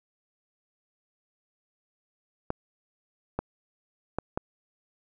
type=clicks; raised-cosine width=1 ms; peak=-14 dBFS; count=4; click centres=2.504 / 3.39 / 4.186 / 4.375 s; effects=none